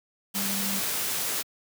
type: tone in noise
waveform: sine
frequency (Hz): 197.5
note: G3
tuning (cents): +13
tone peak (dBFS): -32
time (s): 0.34-0.8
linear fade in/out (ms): 20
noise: white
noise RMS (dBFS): -29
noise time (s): 0.34-1.43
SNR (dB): -6
effects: high-pass 100 Hz 12 dB/octave